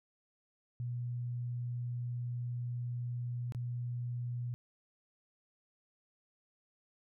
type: tone with dropouts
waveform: sine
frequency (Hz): 121.5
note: B2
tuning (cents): -28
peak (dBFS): -35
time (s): 0.8-4.54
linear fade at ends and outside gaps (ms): 0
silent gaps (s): 3.522-3.548
effects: none